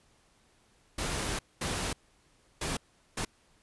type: noise bursts at uneven times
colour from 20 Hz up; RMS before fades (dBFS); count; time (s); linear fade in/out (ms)
pink; -33; 4; 0.98-1.39 / 1.61-1.93 / 2.61-2.77 / 3.17-3.25; 5
effects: pink hiss -66 dBFS RMS until 3.62 s + resampled to 24000 Hz